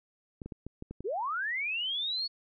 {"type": "clicks", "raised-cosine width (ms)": 3, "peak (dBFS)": -27, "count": 7, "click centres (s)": [0.418, 0.46, 0.522, 0.666, 0.824, 0.91, 1.006]}
{"type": "linear sweep", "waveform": "sine", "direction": "up", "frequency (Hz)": [329.6, 4435], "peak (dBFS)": -30, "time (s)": [1.04, 2.28], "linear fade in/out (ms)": 20}
{"effects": []}